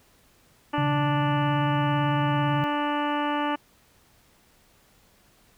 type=harmonic tone; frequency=293.4 Hz; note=D4; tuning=2 cents flat; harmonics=1 / 2 / 3 / 4 / 5 / 6 / 7 / 8 / 9 / 10; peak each=-28 / -33 / -28 / -32 / -37 / -37 / -45 / -43 / -43 / -39 dBFS; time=0.73-3.56 s; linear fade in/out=10 ms
type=tone with vibrato; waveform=sine; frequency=140 Hz; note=C#3; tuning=18 cents sharp; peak=-24 dBFS; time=0.78-2.64 s; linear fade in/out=0 ms; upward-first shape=square; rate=18 Hz; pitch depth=59 cents each way
effects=pink hiss -60 dBFS RMS until 5.57 s